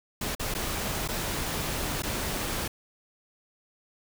pink noise with dropouts, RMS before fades -31 dBFS, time 0.21-2.68 s, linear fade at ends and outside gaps 5 ms, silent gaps 0.351-0.395 / 0.541-0.548 / 1.078-1.086 / 2.023-2.033 s, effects none

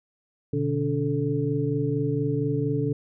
sine tone cluster, 124.5 / 148.8 / 286.4 / 437.3 Hz, B2 / D3 / D4 / A4, +14 / +23 / -43 / -11 cents, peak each -28 dBFS, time 0.53-2.93 s, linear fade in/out 5 ms, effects none

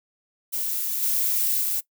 violet noise with level steps, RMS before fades -27 / -23 / -25 dBFS, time 0.52-1.81 s, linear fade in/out 20 ms, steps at 1.02 / 1.61 s, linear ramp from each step 5 ms, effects noise-tail reverb RT60 0.1 s tail -20 dB re dry

